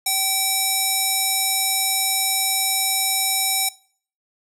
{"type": "tone with band-pass filter", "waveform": "square", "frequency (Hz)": 770, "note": "G5", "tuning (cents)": -31, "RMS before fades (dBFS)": -21, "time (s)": [0.06, 3.69], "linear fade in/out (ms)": 5, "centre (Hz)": 10000, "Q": 1, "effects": ["noise-tail reverb RT60 0.5 s tail -21 dB re dry"]}